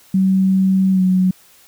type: tone with pitch glide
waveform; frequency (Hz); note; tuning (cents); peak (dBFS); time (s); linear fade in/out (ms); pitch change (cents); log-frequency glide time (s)
sine; 190.2 to 185.32; F#3 to F#3; +48 to +3; -11; 0.14-1.31; 5; -45; 0.92-1.02
effects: white hiss -49 dBFS RMS until 1.67 s